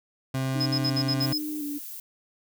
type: tone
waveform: 30% pulse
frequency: 132.3 Hz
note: C3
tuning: 20 cents sharp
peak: -23 dBFS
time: 0.34-1.33 s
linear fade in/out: 5 ms
type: tone with vibrato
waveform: sine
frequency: 296.2 Hz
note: D4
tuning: 15 cents sharp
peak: -30 dBFS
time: 0.54-1.79 s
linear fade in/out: 20 ms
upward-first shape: square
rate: 1.4 Hz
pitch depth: 34 cents each way
type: tone bursts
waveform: triangle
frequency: 5100 Hz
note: D#8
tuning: 42 cents sharp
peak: -24 dBFS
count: 7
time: 0.6-1.383 s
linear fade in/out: 10 ms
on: 63 ms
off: 57 ms
type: noise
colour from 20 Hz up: violet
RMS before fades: -39 dBFS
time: 1.22-2 s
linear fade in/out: 2 ms
effects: none